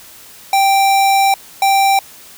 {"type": "tone bursts at uneven times", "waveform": "square", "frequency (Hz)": 784, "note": "G5", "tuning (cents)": 0, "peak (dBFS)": -10, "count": 2, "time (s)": [[0.53, 1.34], [1.62, 1.99]], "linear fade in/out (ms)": 2, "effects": ["white hiss -39 dBFS RMS until 2.37 s"]}